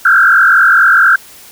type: tone with frequency modulation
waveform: sine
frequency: 1478 Hz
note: F#6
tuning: 2 cents flat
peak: -4 dBFS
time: 0.05-1.16 s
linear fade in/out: 5 ms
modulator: 44.5 Hz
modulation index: 3.1
effects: white hiss -37 dBFS RMS until 1.51 s